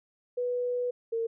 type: tone pair in turn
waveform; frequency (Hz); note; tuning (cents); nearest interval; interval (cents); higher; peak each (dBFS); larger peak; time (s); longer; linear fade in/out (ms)
sine; 491.7 / 456.8; B4 / A#4; -8 / -35; minor second; 127; first; -27; neither; 0.37-0.91 / 1.12-1.27; first; 10
effects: none